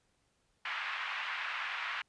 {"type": "band-pass noise", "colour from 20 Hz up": "white", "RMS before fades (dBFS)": -38, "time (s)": [0.65, 2.02], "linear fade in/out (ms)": 5, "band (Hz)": [980, 2600], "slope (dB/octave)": 24, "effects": ["pink hiss -75 dBFS RMS until 2.08 s", "resampled to 22050 Hz"]}